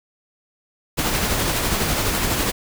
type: noise with tremolo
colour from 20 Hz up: pink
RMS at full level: -20 dBFS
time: 0.97-2.52 s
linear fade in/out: 20 ms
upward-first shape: sine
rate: 12 Hz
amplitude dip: 30%
effects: none